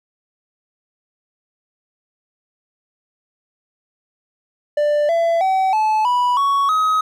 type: tone with pitch steps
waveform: triangle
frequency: 591 / 671.1 / 762 / 865.3 / 982.5 / 1115.7 / 1266.8 Hz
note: D5 / E5 / G5 / A5 / B5 / C#6 / D#6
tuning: +11 / +31 / -49 / -29 / -9 / +11 / +31 cents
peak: -12 dBFS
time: 4.77-7.01 s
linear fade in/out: 5 ms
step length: 320 ms
effects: none

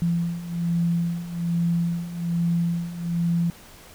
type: beating tone pair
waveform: sine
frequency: 169.5 / 170.7 Hz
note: E3 / F3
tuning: +49 / -39 cents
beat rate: 1.2 Hz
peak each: -27 / -23 dBFS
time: 0.02-3.5 s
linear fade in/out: 0 ms
effects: pink hiss -47 dBFS RMS until 3.94 s

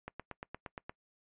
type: click train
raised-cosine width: 0.5 ms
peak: -26 dBFS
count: 8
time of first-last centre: 0.08-0.895 s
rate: 8.59 Hz
effects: noise-tail reverb RT60 0.1 s tail -23 dB re dry + resampled to 8000 Hz

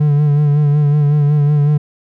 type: tone with vibrato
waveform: triangle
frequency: 146.83 Hz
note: D3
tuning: in tune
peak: -7 dBFS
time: 0-1.78 s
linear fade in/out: 10 ms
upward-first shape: sine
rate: 5.4 Hz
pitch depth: 38 cents each way
effects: none

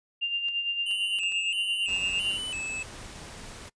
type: tone with tremolo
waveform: sine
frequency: 2794 Hz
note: F7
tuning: in tune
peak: -24 dBFS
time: 0.21-2.38 s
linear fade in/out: 20 ms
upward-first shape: sine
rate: 8.8 Hz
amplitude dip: 55%
type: clicks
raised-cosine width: 0.2 ms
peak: -30 dBFS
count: 7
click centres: 0.485 / 0.912 / 1.187 / 1.234 / 1.322 / 2.314 / 2.481 s
type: tone with vibrato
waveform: square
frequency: 2794 Hz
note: F7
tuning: in tune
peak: -32 dBFS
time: 0.86-2.83 s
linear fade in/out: 5 ms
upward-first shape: square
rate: 1.5 Hz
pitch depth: 120 cents each way
type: noise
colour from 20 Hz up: pink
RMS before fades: -43 dBFS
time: 1.87-3.7 s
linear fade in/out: 20 ms
effects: noise-tail reverb RT60 0.1 s tail -23 dB re dry + resampled to 22050 Hz

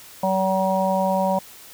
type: harmonic tone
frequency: 190 Hz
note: F#3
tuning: 46 cents sharp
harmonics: 1 / 3 / 4 / 5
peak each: -24 / -22 / -25 / -24 dBFS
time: 0.23-1.39 s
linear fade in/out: 5 ms
effects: white hiss -44 dBFS RMS until 1.73 s

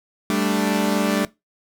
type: chord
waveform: sawtooth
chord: G suspended second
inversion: none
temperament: equal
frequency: 196 / 220 / 293.7 Hz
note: G3 / A3 / D4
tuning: 0 / 0 / 0 cents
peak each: -19 dBFS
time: 0.3-1.25 s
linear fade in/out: 0 ms
effects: noise-tail reverb RT60 0.2 s tail -20 dB re dry

